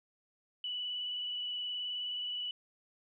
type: tone with vibrato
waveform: sine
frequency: 2960 Hz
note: F#7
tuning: in tune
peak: -35 dBFS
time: 0.64-2.51 s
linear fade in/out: 2 ms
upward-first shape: square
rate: 19 Hz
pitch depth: 14 cents each way
effects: none